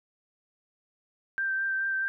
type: tone with vibrato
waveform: sine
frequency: 1568 Hz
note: G6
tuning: in tune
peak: -26 dBFS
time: 1.38-2.08 s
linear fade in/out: 0 ms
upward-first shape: sine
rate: 4.7 Hz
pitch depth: 16 cents each way
effects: none